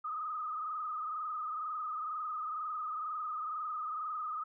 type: tone with frequency modulation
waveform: sine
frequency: 1244.5 Hz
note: D#6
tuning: in tune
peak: -35 dBFS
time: 0.04-4.44 s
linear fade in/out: 10 ms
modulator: 22.1 Hz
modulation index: 2.1
effects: none

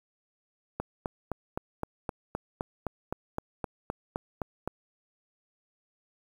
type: click train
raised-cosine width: 1 ms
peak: -17 dBFS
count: 16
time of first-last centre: 0.8-4.676 s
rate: 3.87 Hz
effects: 8-bit

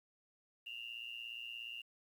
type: tone with amplitude modulation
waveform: sine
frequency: 2794 Hz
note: F7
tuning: in tune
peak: -40 dBFS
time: 0.66-1.82 s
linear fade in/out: 10 ms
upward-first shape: sine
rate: 117 Hz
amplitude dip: 85%
effects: 11-bit

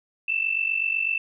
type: tone pair together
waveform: sine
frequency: 2632 / 2680 Hz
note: E7 / E7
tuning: -3 / +28 cents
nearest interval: unison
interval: 31 cents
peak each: -25 / -25 dBFS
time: 0.28-1.18 s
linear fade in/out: 5 ms
effects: none

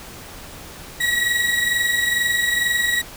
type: tone pair together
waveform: 35% pulse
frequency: 1913.8 / 1936 Hz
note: A#6 / B6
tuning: +45 / -35 cents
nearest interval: unison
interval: 20 cents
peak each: -17 / -23 dBFS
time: 1-3.02 s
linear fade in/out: 10 ms
effects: pink hiss -38 dBFS RMS until 3.16 s

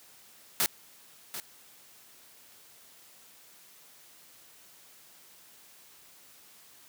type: noise with echo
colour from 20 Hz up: white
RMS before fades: -26 dBFS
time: 0.6-0.66 s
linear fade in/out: 0 ms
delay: 740 ms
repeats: 1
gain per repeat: -12 dB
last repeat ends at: 1.4 s
effects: white hiss -56 dBFS RMS until 6.88 s + high-pass 100 Hz 12 dB/octave

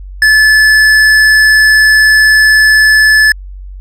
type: tone with hard clipping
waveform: sine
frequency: 1732 Hz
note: A6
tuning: 28 cents flat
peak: -5 dBFS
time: 0.22-3.32 s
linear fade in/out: 2 ms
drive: 10 dB
effects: added 47 Hz sine -24 dBFS peak until 3.8 s

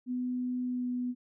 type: tone with pitch glide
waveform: sine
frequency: 249.8 to 247.6 Hz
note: B3 to B3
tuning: +20 to +5 cents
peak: -30 dBFS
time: 0.06-1.15 s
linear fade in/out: 50 ms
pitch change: -15 cents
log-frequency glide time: 0.65-0.87 s
effects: none

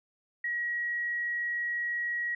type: tone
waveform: sine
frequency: 1907 Hz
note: A#6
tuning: 39 cents sharp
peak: -29 dBFS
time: 0.44-2.35 s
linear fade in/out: 5 ms
effects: none

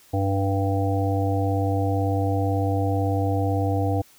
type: harmonic tone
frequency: 98 Hz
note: G2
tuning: in tune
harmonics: 1 / 3 / 5 / 7 / 8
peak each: -22 / -27 / -29 / -30 / -31 dBFS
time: 0.13-4.02 s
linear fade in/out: 10 ms
effects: white hiss -54 dBFS RMS until 4.18 s

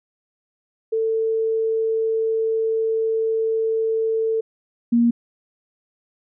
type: tone pair in turn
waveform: sine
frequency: 446 / 235.6 Hz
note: A4 / A#3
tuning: +23 / +19 cents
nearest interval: major seventh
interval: 1104 cents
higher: first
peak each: -18 / -13 dBFS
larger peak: second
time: 0.92-4.41 / 4.92-5.11 s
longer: first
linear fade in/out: 10 ms
effects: none

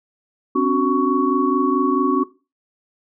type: tone cluster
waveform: sine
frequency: 261.1 / 285.7 / 370.1 / 1117 Hz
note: C4 / D4 / F#4 / C#6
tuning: -3 / -48 / 0 / +13 cents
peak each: -20 dBFS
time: 0.55-2.24 s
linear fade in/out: 10 ms
effects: noise-tail reverb RT60 0.3 s tail -18 dB re dry

